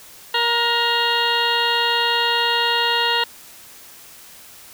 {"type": "harmonic tone with a mistuned harmonic", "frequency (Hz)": 470, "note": "A#4", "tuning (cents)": 14, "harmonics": [1, 2, 3, 4, 6, 7, 8, 9], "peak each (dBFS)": [-27, -22, -26, -24, -22, -28, -27, -28], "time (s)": [0.34, 3.24], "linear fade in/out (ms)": 5, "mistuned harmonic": 3, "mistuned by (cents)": 22, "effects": ["white hiss -43 dBFS RMS until 4.73 s"]}